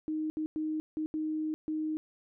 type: tone bursts at uneven times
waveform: sine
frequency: 310.9 Hz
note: D#4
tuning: 1 cent flat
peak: -30 dBFS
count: 6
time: 0.08-0.3 / 0.37-0.46 / 0.56-0.8 / 0.97-1.06 / 1.14-1.54 / 1.68-1.97 s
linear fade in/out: 0 ms
effects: none